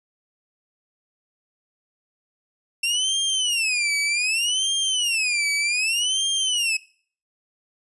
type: tone with vibrato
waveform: sawtooth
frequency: 2704 Hz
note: E7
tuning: 43 cents sharp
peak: -17 dBFS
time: 2.83-6.77 s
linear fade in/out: 5 ms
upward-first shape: sine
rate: 0.65 Hz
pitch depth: 290 cents each way
effects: noise-tail reverb RT60 0.5 s tail -22 dB re dry + resampled to 24000 Hz